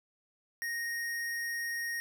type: tone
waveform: square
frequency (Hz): 1864.7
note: A#6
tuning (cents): 0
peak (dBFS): -34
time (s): 0.62-2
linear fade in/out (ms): 0
effects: none